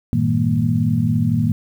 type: tone cluster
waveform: sine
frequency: 97.4 / 114.8 / 159.4 / 200.5 / 232.5 Hz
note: G2 / A#2 / D#3 / G3 / A#3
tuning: -11 / -26 / +42 / +39 / -4 cents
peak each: -26 / -19 / -20 / -26 / -20 dBFS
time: 0.13-1.52 s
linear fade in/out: 0 ms
effects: 8-bit